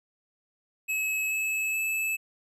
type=tone with pitch steps; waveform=square; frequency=2577 / 2595 / 2613 Hz; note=E7 / E7 / E7; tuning=-40 / -28 / -16 cents; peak=-27 dBFS; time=0.88-2.17 s; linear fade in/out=20 ms; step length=430 ms; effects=none